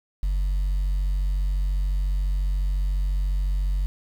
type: tone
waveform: sine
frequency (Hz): 47.12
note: F#1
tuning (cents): +32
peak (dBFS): -18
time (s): 0.23-3.86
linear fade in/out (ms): 0
effects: tanh soft clip ceiling -20 dBFS + 8-bit